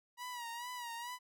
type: tone with vibrato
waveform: sawtooth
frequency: 961 Hz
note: B5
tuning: 48 cents flat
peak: -38 dBFS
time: 0.17-1.19 s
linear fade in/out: 50 ms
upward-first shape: sine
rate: 2.3 Hz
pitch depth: 66 cents each way
effects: none